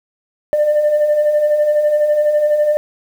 sine beating tone pair, 587.3 / 599.3 Hz, D5 / D5, 0 / +35 cents, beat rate 12 Hz, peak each -19 / -10 dBFS, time 0.53-2.77 s, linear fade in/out 0 ms, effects tanh soft clip ceiling -8 dBFS + 7-bit

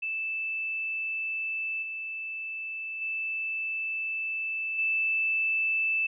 sine tone with level steps, 2637 Hz, E7, in tune, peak -29 / -33 / -29 / -24 dBFS, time 0.02-6.07 s, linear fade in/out 10 ms, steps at 1.82 / 3.01 / 4.78 s, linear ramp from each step 10 ms, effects none

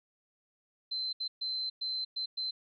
sine tone bursts at uneven times, 4082 Hz, C8, 44 cents flat, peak -32 dBFS, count 6, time 0.91-1.13 / 1.2-1.28 / 1.41-1.7 / 1.81-2.05 / 2.16-2.26 / 2.37-2.51 s, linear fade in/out 10 ms, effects none

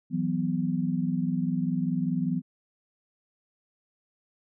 sine chord, E suspended second, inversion none, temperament equal with one note detuned, 164.81 / 185 / 250 Hz, E3 / F#3 / B3, 0 / 0 / +21 cents, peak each -29 dBFS, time 0.1-2.42 s, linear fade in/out 50 ms, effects none

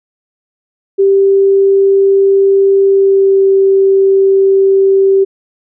sine tone with pitch glide, 392 to 388.6 Hz, G4 to G4, 0 to -15 cents, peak -5 dBFS, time 0.98-5.25 s, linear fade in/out 20 ms, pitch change -15 cents, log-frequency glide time 2.85-3.47 s, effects none

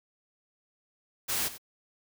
white noise with echo, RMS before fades -30 dBFS, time 1.28-1.49 s, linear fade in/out 20 ms, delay 92 ms, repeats 1, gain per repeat -14 dB, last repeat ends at 1.582 s, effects none

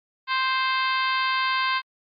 harmonic tone, 523.3 Hz, C5, in tune, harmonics 2 / 3 / 4 / 5 / 6 / 7 / 8 / 9, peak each -24 / -28 / -30 / -32 / -34 / -35 / -36 / -37 dBFS, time 0.27-1.82 s, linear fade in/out 50 ms, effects Opus 48 kbps

